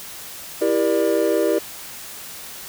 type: chord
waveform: triangle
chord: E half-diminished seventh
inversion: none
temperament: just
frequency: 329.6 / 395.6 / 474.7 / 593.3 Hz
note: E4 / G4 / Bb4 / D5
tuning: 0 / +16 / +31 / +18 cents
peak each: -20 dBFS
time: 0.61-1.59 s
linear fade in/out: 10 ms
effects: white hiss -36 dBFS RMS until 2.68 s